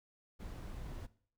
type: noise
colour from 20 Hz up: brown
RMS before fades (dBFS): -45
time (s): 0.39-1.07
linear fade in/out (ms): 20
effects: noise-tail reverb RT60 0.5 s tail -18 dB re dry